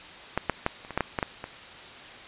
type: clicks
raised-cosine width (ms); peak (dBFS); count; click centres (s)
0.5; -9 / -8 / -8 / -29 / -21 / -9 / -9 / -11 / -10 / -20; 10; 0.376 / 0.497 / 0.664 / 0.849 / 0.907 / 0.976 / 1.007 / 1.188 / 1.228 / 1.441
effects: white hiss -44 dBFS RMS until 2.27 s + resampled to 8000 Hz

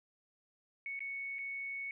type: tone with dropouts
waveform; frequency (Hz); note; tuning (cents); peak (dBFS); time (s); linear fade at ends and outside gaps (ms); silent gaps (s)
sine; 2217; C#7; 0; -38; 0.86-1.91; 1; 0.992-1.005 / 1.385-1.389
effects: none

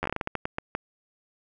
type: slowing click train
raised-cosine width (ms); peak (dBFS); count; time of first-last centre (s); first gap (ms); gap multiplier
0.5; -13; 13; 0.03-0.751; 11; 1.28
effects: none

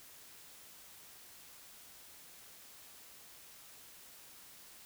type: silence
effects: white hiss -56 dBFS RMS until 4.85 s

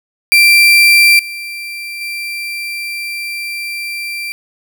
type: tone with level steps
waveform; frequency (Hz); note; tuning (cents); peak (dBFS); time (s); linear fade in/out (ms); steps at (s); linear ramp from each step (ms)
35% pulse; 2355; D7; +4; -3 / -21 / -18; 0.32-4.32; 0; 1.19 / 2.01; 2
effects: none

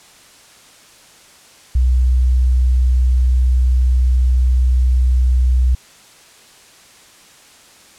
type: tone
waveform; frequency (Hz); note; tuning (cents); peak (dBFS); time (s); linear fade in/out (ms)
sine; 62.8; B1; +30; -10; 1.75-5.75; 5
effects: white hiss -45 dBFS RMS until 7.98 s + low-pass 9000 Hz 12 dB/octave

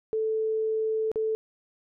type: tone with dropouts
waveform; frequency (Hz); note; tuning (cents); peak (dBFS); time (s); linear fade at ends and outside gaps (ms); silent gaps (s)
sine; 439.2; A4; -3; -24; 0.13-1.35; 0; 1.116-1.158
effects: none

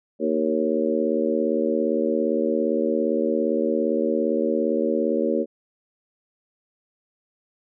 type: harmonic tone with a mistuned harmonic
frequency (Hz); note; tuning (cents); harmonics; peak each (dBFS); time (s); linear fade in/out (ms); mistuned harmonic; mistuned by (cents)
77.5; D#2; -6; 3 / 4 / 5 / 6 / 7; -26 / -26 / -26 / -26 / -26; 0.19-5.46; 50; 7; +24
effects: none

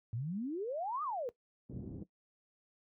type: exponential two-way sweep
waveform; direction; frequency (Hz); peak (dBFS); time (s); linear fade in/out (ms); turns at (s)
sine; up then down; 107.1 to 1256 to 459.3; -35; 0.13-1.29; 0; 1.03
type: low-pass noise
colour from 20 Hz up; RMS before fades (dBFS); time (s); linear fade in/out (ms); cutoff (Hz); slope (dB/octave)
white; -44; 1.69-2.04; 10; 300; 24
effects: noise-tail reverb RT60 0.1 s tail -17 dB re dry + high-pass 60 Hz 12 dB/octave

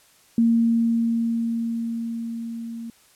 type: tone with level ramp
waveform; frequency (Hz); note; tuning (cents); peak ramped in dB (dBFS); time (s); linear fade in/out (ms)
sine; 230.6; A#3; -19; -14 to -31; 0.38-2.9; 2
effects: white hiss -56 dBFS RMS until 3.15 s + low-pass 12000 Hz 12 dB/octave

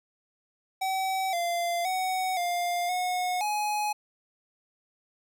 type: tone with pitch steps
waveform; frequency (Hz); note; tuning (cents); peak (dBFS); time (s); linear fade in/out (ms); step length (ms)
square; 763 / 690 / 748 / 702 / 727 / 840; G5 / F5 / F#5 / F5 / F#5 / G#5; -47 / -21 / +19 / +9 / -31 / +19; -27; 0.81-3.93; 10; 520
effects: none

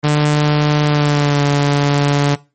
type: tone with pitch glide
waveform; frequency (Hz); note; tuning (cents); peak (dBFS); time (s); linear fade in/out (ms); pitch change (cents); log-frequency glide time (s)
sawtooth; 148.9 to 143.41; D3 to D3; +24 to -41; -7; 0.03-2.36; 20; -65; 0.83-1.43
effects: noise-tail reverb RT60 0.3 s tail -21 dB re dry + MP3 32 kbps

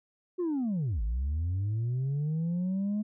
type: linear two-way sweep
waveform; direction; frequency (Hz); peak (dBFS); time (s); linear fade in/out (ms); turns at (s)
sine; down then up; 370 to 50.2 to 213.9; -25; 0.38-3.03; 20; 1.02
effects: tanh soft clip ceiling -26 dBFS

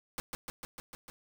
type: noise with echo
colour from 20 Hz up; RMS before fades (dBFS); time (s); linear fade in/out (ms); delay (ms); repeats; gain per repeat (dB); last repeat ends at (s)
pink; -37; 0.18-0.2; 0; 150; 6; -2; 1.1
effects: none

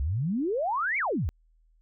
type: exponential two-way sweep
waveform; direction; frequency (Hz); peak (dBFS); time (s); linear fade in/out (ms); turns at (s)
sine; up then down; 61.74 to 2349 to 61.74; -25; 0-1.29; 0; 0.98
effects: added 40 Hz sine -60 dBFS peak until 1.81 s

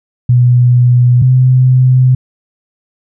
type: tone pair in turn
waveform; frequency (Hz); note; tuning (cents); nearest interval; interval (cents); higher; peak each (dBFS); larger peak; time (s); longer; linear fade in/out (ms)
sine; 123.1 / 128.14; B2 / C3; -5 / -36; minor second; 69; second; -4; neither; 0.29-1.22 / 1.22-2.15; neither; 5
effects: none

